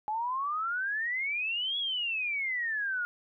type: exponential two-way sweep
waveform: sine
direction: up then down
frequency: 838 to 3381 to 1414 Hz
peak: -29 dBFS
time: 0.08-3.05 s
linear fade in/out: 0 ms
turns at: 1.78 s
effects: none